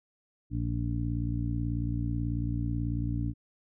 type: harmonic tone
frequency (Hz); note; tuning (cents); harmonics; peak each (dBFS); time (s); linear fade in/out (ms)
58.27; A#1; 0; 1 / 2 / 3 / 4 / 5; -33 / -31 / -40 / -39 / -36; 0.5-3.34; 50
effects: none